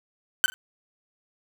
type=tone with echo; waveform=30% pulse; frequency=1525 Hz; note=G6; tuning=48 cents flat; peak=-12 dBFS; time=0.44-0.46 s; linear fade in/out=0 ms; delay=40 ms; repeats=2; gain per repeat=-15 dB; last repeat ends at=0.54 s; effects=none